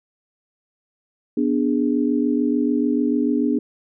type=chord; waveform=sine; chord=G# diminished; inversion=first; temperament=equal; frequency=246.9 / 293.7 / 415.3 Hz; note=B3 / D4 / G#4; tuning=0 / 0 / 0 cents; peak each=-20 / -20 / -26 dBFS; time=1.37-3.59 s; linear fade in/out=5 ms; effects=none